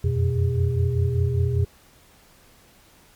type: tone cluster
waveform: sine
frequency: 86.8 / 91.9 / 123.3 / 405.7 Hz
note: F2 / F#2 / B2 / G#4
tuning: -10 / -11 / -2 / -41 cents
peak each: -23 / -25 / -22 / -30 dBFS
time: 0.04-1.65 s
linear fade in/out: 5 ms
effects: pink hiss -54 dBFS RMS until 3.15 s + MP3 96 kbps